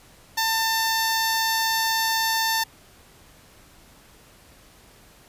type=tone with notch filter; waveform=10% pulse; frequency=896 Hz; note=A5; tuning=31 cents sharp; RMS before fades=-23 dBFS; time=0.37-2.64 s; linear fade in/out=10 ms; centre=2900 Hz; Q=1.9; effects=pink hiss -52 dBFS RMS until 5.28 s + resampled to 32000 Hz